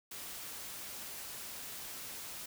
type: noise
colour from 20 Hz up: white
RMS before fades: -45 dBFS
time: 0.11-2.46 s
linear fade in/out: 5 ms
effects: none